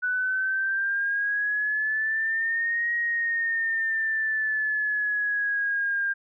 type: exponential two-way sweep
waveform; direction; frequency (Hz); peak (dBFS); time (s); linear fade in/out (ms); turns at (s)
sine; up then down; 1483 to 1889 to 1599; -23; 0.02-6.14; 20; 2.93
effects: none